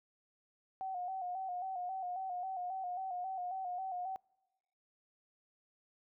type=tone with vibrato; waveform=sine; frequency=740 Hz; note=F#5; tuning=in tune; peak=-37 dBFS; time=0.81-4.16 s; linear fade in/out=0 ms; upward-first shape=square; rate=3.7 Hz; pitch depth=53 cents each way; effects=noise-tail reverb RT60 1.0 s tail -26 dB re dry